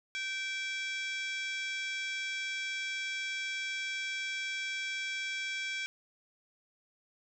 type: harmonic tone with a mistuned harmonic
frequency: 776 Hz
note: G5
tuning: 18 cents flat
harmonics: 2 / 3 / 4 / 5 / 6 / 7 / 8 / 9 / 10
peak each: -41 / -36 / -42 / -51 / -52 / -48 / -52 / -54 / -56 dBFS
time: 0.15-5.86 s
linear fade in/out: 0 ms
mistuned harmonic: 4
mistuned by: +110 cents
effects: none